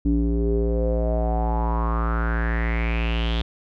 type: tone with low-pass filter sweep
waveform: square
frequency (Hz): 57.1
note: A#1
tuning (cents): -35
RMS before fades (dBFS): -22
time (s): 0.05-3.42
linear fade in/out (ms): 5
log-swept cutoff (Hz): 280 to 3500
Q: 6.3
effects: none